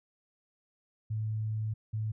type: tone bursts at uneven times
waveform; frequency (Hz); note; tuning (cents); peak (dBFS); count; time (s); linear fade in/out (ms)
sine; 108.8; A2; -19; -30; 2; 1.1-1.74 / 1.93-2.12; 10
effects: none